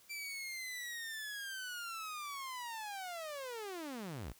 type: linear sweep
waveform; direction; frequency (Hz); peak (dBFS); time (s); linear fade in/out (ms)
sawtooth; down; 2349 to 42.09; -38; 0.09-4.33; 20
effects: white hiss -64 dBFS RMS until 4.39 s